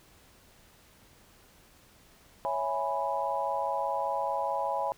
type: chord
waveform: sine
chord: C# minor seventh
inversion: none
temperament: equal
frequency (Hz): 554.4 / 659.3 / 830.6 / 987.8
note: C#5 / E5 / G#5 / B5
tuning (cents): 0 / 0 / 0 / 0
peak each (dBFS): -34 / -35 / -32 / -33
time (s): 2.45-4.92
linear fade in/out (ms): 0
effects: pink hiss -59 dBFS RMS until 4.97 s